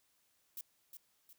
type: noise with echo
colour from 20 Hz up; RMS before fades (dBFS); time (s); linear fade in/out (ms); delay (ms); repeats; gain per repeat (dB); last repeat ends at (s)
violet; -44; 0.57-0.61; 2; 360; 2; -7; 1.33
effects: white hiss -75 dBFS RMS until 1.38 s